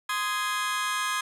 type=chord; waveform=sawtooth; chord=Ab major; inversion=first; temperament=just; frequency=1038.3 / 1245.9 / 1661.2 Hz; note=C6 / Eb6 / Ab6; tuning=-14 / +2 / 0 cents; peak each=-27 dBFS; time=0.09-1.21 s; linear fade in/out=5 ms; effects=low-pass 11000 Hz 12 dB/octave + 10-bit